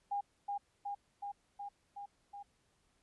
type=tone with echo; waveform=sine; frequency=809 Hz; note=G#5; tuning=46 cents flat; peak=-33 dBFS; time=0.11-0.21 s; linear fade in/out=10 ms; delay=370 ms; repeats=6; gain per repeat=-2 dB; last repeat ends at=2.43 s; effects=pink hiss -75 dBFS RMS until 3.02 s + resampled to 24000 Hz